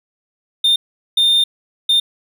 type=tone bursts at uneven times; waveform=triangle; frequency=3624 Hz; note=A#7; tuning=50 cents flat; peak=-9 dBFS; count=3; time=0.64-0.76 / 1.17-1.44 / 1.89-2 s; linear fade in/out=5 ms; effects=none